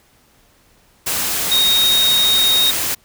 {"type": "tone in noise", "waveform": "sine", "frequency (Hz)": 3736, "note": "A#7", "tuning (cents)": 3, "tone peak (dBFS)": -12, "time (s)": [1.51, 2.71], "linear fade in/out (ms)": 10, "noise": "white", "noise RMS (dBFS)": -20, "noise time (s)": [1.06, 2.95], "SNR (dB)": 5, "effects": ["pink hiss -54 dBFS RMS until 3.04 s"]}